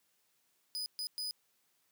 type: tone bursts at uneven times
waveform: 40% pulse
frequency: 4978 Hz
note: D#8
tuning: in tune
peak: -35 dBFS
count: 3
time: 0.75-0.86 / 0.99-1.07 / 1.18-1.31 s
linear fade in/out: 0 ms
effects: white hiss -75 dBFS RMS until 1.91 s + high-pass 100 Hz 12 dB/octave